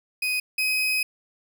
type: tone pair in turn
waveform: 35% pulse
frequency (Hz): 2500 / 2522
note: D#7 / D#7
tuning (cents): +8 / +23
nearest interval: unison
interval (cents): 15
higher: second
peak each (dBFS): -21 / -20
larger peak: second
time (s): 0.22-0.4 / 0.58-1.03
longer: second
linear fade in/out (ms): 5
effects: none